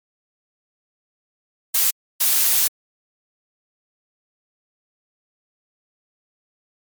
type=noise bursts at uneven times; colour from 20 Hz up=blue; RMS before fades=-17 dBFS; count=2; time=1.74-1.91 / 2.2-2.68 s; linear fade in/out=10 ms; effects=MP3 96 kbps